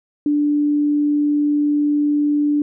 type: tone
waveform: sine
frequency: 293.7 Hz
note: D4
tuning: in tune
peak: -14 dBFS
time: 0.26-2.62 s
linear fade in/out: 2 ms
effects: none